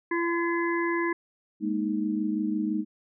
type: harmonic tone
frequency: 340 Hz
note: F4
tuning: 46 cents flat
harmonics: 1 / 3 / 5 / 6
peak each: -26 / -31 / -33 / -34 dBFS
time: 0.11-1.13 s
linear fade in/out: 5 ms
type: chord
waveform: sine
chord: Ab suspended second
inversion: none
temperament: just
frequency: 207.7 / 233.6 / 311.5 Hz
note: Ab3 / Bb3 / Eb4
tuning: 0 / +4 / +2 cents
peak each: -29 / -32 / -28 dBFS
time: 1.6-2.85 s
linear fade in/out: 50 ms
effects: none